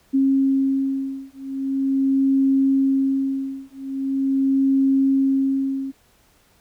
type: beating tone pair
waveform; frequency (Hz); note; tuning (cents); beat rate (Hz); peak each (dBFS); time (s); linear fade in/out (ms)
sine; 270 / 270.42; C#4 / C#4; -45 / -43; 0.42; -20; 0.13-5.92; 20
effects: pink hiss -58 dBFS RMS until 6.6 s